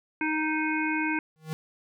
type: harmonic tone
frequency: 311.1 Hz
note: D#4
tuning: in tune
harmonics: 1 / 3 / 5 / 7 / 8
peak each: -28 / -33 / -32 / -33 / -34 dBFS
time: 0.21-1.19 s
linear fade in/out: 2 ms
type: tone with exponential growth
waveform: square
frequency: 157.3 Hz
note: D#3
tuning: 19 cents sharp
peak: -28 dBFS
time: 1.36-1.53 s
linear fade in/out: 0 ms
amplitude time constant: 35 ms
effects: none